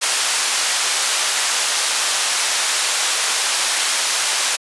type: band-pass noise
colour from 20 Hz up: white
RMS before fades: -19 dBFS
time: 0.01-4.57 s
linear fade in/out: 20 ms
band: 720 to 8700 Hz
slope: 12 dB/octave
effects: resampled to 24000 Hz